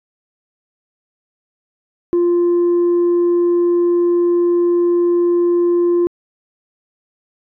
sine tone, 348.1 Hz, F4, 6 cents flat, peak -9 dBFS, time 2.13-6.07 s, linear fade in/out 0 ms, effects tanh soft clip ceiling -10 dBFS

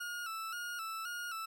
40% pulse tone with vibrato, 1374 Hz, F6, 29 cents flat, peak -38 dBFS, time 0-1.46 s, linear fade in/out 10 ms, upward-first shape square, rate 1.9 Hz, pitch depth 70 cents each way, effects none

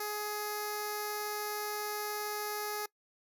5% pulse tone with notch filter, 419 Hz, G#4, 15 cents sharp, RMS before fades -37 dBFS, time 0-2.86 s, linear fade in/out 5 ms, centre 3100 Hz, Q 0.57, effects noise-tail reverb RT60 0.1 s tail -22 dB re dry

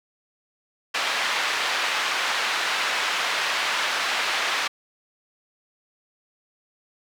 pink band-pass noise, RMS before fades -25 dBFS, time 0.94-4.68 s, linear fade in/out 10 ms, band 1100 to 3800 Hz, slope 12 dB/octave, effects none

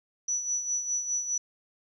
sine tone with tremolo, 5920 Hz, F#8, in tune, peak -25 dBFS, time 0.28-1.38 s, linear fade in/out 5 ms, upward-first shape sine, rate 4.9 Hz, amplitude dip 60%, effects 11-bit

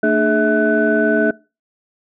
sine tone cluster, 225.2 / 298.5 / 420 / 648 / 1498 Hz, A3 / D4 / G#4 / E5 / F#6, +40 / +28 / +19 / -30 / +21 cents, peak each -18 dBFS, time 0.03-1.31 s, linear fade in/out 5 ms, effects noise-tail reverb RT60 0.3 s tail -23 dB re dry + tanh soft clip ceiling -3 dBFS

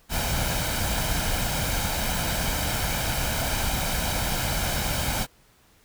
pink noise with comb filter, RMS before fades -26 dBFS, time 0.09-5.27 s, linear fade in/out 50 ms, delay 1.3 ms, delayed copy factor +0.55, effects pink hiss -59 dBFS RMS until 5.84 s

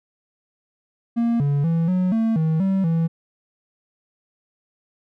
triangle tone with pitch steps, 233.6 / 142.5 / 165.6 / 183.3 / 224.5 / 159.3 / 192.5 / 164.7 Hz, A#3 / C#3 / E3 / F#3 / A3 / D#3 / G3 / E3, +4 / +48 / +8 / -16 / +35 / +41 / -31 / -1 cents, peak -15 dBFS, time 1.16-3.08 s, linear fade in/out 20 ms, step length 240 ms, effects none

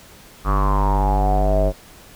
square tone with low-pass filter sweep, 49.34 Hz, G1, 12 cents sharp, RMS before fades -17 dBFS, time 0.44-1.73 s, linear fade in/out 50 ms, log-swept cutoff 1200 to 590 Hz, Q 9.9, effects pink hiss -45 dBFS RMS until 2.15 s

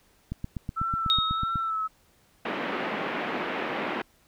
click train, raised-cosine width 5 ms, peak -19 dBFS, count 11, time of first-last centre 0.32-1.558 s, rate 8.08 Hz
sine tone with vibrato, 1318.5 Hz, E6, in tune, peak -26 dBFS, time 0.76-1.88 s, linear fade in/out 20 ms, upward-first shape sine, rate 1.6 Hz, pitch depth 37 cents each way
sine tone with exponential decay, 3729 Hz, A#7, in tune, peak -18 dBFS, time 1.1-1.7 s, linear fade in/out 0 ms, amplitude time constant 130 ms
pink band-pass noise, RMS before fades -31 dBFS, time 2.45-4.02 s, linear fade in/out 5 ms, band 220 to 2700 Hz, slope 24 dB/octave
effects pink hiss -63 dBFS RMS until 4.27 s

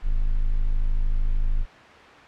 triangle tone, 26.55 Hz, G#0, 39 cents sharp, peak -16 dBFS, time 0.02-1.66 s, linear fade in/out 50 ms, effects white hiss -45 dBFS RMS until 2.27 s + low-pass 2000 Hz 12 dB/octave

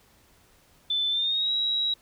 sine tone with pitch glide, 3520 to 3861 Hz, A7 to B7, 0 to -40 cents, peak -23 dBFS, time 0.9-1.94 s, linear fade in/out 5 ms, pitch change +160 cents, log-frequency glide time 1.1-1.51 s, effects pink hiss -60 dBFS RMS until 2.01 s

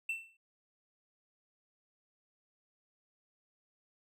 triangle tone with exponential decay, 2682 Hz, E7, 29 cents sharp, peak -29 dBFS, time 0.09-0.37 s, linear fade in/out 5 ms, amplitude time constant 59 ms, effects none

